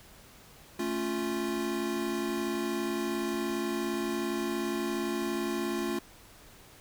square chord, A augmented, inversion none, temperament equal, 220 / 277.2 / 349.2 Hz, A3 / C#4 / E#4, 0 / 0 / 0 cents, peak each -36 / -37 / -33 dBFS, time 0.79-5.99 s, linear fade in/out 5 ms, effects pink hiss -54 dBFS RMS until 6.8 s

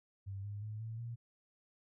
sine tone with pitch steps, 98 / 102.52 / 107.24 / 112.18 / 117.35 Hz, G2 / G#2 / A2 / A2 / A#2, 0 / -22 / -44 / +34 / +12 cents, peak -40 dBFS, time 0.26-1.16 s, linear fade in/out 20 ms, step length 180 ms, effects none

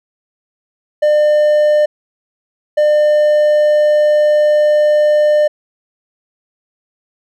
triangle tone bursts at uneven times, 600 Hz, D5, 37 cents sharp, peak -6 dBFS, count 2, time 1.02-1.86 / 2.77-5.48 s, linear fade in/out 10 ms, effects none

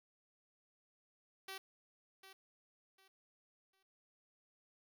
5% pulse tone with echo, 384.5 Hz, G4, 33 cents flat, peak -34 dBFS, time 1.48-1.58 s, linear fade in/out 5 ms, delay 750 ms, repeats 3, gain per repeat -11 dB, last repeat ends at 3.83 s, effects none

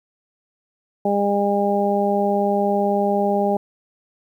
harmonic tone, 202 Hz, G#3, 48 cents flat, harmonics 1 / 2 / 3 / 4, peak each -22 / -22 / -22 / -22 dBFS, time 1.05-3.57 s, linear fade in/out 5 ms, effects 9-bit

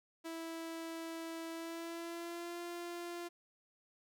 sawtooth tone with pitch glide, 328.6 to 346.1 Hz, E4 to F4, -5 to -16 cents, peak -38 dBFS, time 0.24-3.29 s, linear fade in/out 20 ms, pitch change +89 cents, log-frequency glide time 1.51-2.6 s, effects none

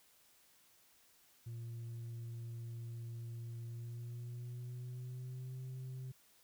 sine tone with pitch glide, 116.54 to 129.31 Hz, A#2 to C3, 0 to -20 cents, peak -40 dBFS, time 1.46-6.12 s, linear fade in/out 10 ms, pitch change +180 cents, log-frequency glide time 3.64-5.61 s, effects tanh soft clip ceiling -42 dBFS + white hiss -68 dBFS RMS until 6.43 s

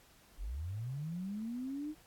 sine linear sweep, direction up, 36.22 to 312.4 Hz, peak -37 dBFS, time 0.37-1.95 s, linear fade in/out 50 ms, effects pink hiss -63 dBFS RMS until 2.06 s + AAC 64 kbps

